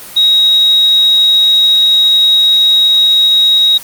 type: tone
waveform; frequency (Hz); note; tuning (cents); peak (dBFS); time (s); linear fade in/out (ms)
sine; 3795; A#7; +30; -5; 0.16-3.78; 10
effects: white hiss -30 dBFS RMS until 3.83 s + Opus 24 kbps